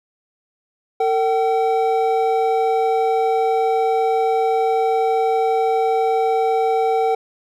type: tone pair together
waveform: triangle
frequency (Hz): 452.6 / 765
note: A4 / G5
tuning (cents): +49 / -42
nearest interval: major sixth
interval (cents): 909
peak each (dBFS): -16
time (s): 1-7.15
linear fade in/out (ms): 5
effects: none